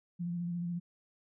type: tone with vibrato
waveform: sine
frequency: 173.3 Hz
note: F3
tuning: 13 cents flat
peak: -33 dBFS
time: 0.19-0.8 s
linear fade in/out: 20 ms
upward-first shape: square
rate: 14 Hz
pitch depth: 22 cents each way
effects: none